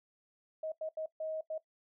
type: tone bursts at uneven times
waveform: sine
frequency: 631 Hz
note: D#5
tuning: 24 cents sharp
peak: -35 dBFS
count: 5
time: 0.63-0.72 / 0.81-0.89 / 0.97-1.06 / 1.2-1.41 / 1.5-1.58 s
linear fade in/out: 5 ms
effects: noise-tail reverb RT60 0.1 s tail -17 dB re dry